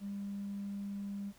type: tone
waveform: triangle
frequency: 200.3 Hz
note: G3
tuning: 38 cents sharp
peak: -34 dBFS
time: 0-1.33 s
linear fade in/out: 50 ms
effects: tanh soft clip ceiling -35 dBFS + pink hiss -63 dBFS RMS until 1.38 s